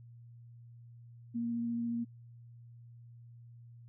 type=tone with vibrato; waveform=sine; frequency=234.4 Hz; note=A#3; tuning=10 cents sharp; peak=-32 dBFS; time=1.34-2.05 s; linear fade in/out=20 ms; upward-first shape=triangle; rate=14 Hz; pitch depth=12 cents each way; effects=added 118 Hz sine -51 dBFS peak until 3.88 s